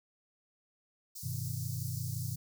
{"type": "high-pass noise", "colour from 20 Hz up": "white", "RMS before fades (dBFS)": -45, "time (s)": [1.15, 2.36], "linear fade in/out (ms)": 10, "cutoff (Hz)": 4500, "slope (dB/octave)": 48}
{"type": "chord", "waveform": "sine", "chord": "G augmented", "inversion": "none", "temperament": "equal", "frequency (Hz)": [98, 123.47, 155.56], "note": ["G2", "B2", "D#3"], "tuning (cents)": [0, 0, 0], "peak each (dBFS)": [-40, -37, -41], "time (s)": [1.23, 2.36], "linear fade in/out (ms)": 10}
{"effects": []}